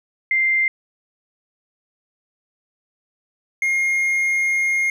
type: tone pair in turn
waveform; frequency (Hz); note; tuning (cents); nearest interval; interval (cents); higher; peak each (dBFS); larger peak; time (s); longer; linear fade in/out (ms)
sine / triangle; 2093 / 2135; C7 / C7; 0 / +34; unison; 34; second; -15; neither; 0.31-0.68 / 3.62-4.9; second; 2
effects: none